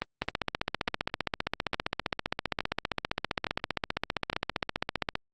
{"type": "two click trains", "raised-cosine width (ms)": 0.3, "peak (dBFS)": [-11, -13], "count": [76, 6], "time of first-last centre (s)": [[0.22, 5.154], [0.02, 4.33]], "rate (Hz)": [15.2, 1.16], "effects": ["Opus 24 kbps"]}